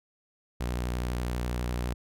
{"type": "tone with vibrato", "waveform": "sawtooth", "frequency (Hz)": 60.8, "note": "B1", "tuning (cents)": -26, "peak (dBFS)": -25, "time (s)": [0.6, 1.94], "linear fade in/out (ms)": 10, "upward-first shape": "sine", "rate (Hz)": 12, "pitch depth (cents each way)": 44, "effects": []}